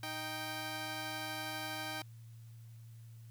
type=tone pair together; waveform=10% pulse; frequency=311.1 / 783.9 Hz; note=D#4 / G5; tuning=0 / 0 cents; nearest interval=octave + major third; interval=1600 cents; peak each=-35 / -33 dBFS; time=0.03-2.02 s; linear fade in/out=2 ms; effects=added 114 Hz sine -50 dBFS peak until 3.3 s + white hiss -69 dBFS RMS until 3.3 s